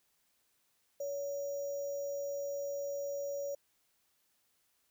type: tone with sample-and-hold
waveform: sine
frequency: 564 Hz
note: C#5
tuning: 30 cents sharp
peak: -35 dBFS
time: 1-3.55 s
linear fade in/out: 5 ms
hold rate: 6300 Hz
effects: white hiss -75 dBFS RMS until 4.9 s